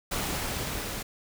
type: noise with level ramp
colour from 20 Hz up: pink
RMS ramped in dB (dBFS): -30 to -35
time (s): 0.11-1.03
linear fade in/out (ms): 10
effects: none